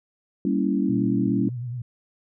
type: chord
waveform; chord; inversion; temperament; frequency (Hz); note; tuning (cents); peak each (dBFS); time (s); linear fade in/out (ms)
sine; G diminished seventh; none; equal with one note detuned; 196 / 233.1 / 278.9 / 329.6; G3 / Bb3 / Db4 / Fb4; 0 / 0 / +11 / 0; -24 / -27 / -24 / -28; 0.45-1.49; 2
type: tone with vibrato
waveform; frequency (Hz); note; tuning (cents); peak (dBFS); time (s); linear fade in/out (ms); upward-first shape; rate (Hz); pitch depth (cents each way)
sine; 121.9; B2; -22; -28; 0.89-1.82; 5; sine; 9.6; 68
effects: none